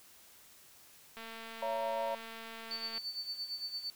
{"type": "click train", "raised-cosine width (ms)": 0.3, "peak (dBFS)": -31, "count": 410, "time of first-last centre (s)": [1.17, 2.98], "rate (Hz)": 226}
{"type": "chord", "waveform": "sine", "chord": "A# diminished", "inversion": "first", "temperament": "just", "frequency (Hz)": [559.4, 671.3, 932.3], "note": ["C#5", "E5", "A#5"], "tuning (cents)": [16, 31, 0], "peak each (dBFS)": -37, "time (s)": [1.62, 2.15], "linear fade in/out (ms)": 5}
{"type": "tone with tremolo", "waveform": "sine", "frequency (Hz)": 4500, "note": "C#8", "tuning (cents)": 25, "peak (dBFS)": -35, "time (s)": [2.71, 3.9], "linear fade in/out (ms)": 0, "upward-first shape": "sine", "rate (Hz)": 8.8, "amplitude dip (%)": 70}
{"effects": ["white hiss -59 dBFS RMS until 3.95 s"]}